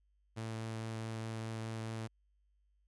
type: tone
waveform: sawtooth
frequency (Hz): 111.9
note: A2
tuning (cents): +30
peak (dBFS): -35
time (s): 0.36-2.08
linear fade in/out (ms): 20
effects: added 50 Hz sine -70 dBFS peak until 2.87 s + resampled to 24000 Hz